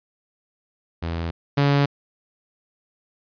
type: tone pair in turn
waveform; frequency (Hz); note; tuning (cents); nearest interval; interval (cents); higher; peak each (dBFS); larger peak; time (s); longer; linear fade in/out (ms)
sawtooth; 83.5 / 141.86; E2 / C#3; +23 / +40; major sixth; 917; second; -21 / -12; second; 1.02-1.31 / 1.57-1.86; neither; 10
effects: resampled to 11025 Hz